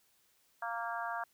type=harmonic tone; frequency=232.1 Hz; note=A#3; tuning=7 cents flat; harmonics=3 / 4 / 5 / 6 / 7; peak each=-40 / -41 / -42 / -43 / -43 dBFS; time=0.62-1.24 s; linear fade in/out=5 ms; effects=white hiss -71 dBFS RMS until 1.33 s